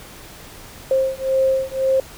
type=beating tone pair; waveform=sine; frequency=529 / 530.9 Hz; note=C5 / C5; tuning=+19 / +25 cents; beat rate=1.9 Hz; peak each=-19 dBFS; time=0.91-2 s; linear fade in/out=2 ms; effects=pink hiss -40 dBFS RMS until 2.17 s